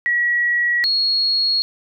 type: tone pair in turn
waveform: sine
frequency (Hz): 1921 / 4312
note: B6 / C#8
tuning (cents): -48 / -49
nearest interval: octave + major second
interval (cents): 1399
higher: second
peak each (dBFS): -15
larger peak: neither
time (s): 0.06-0.84 / 0.84-1.62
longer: neither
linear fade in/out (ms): 0
effects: none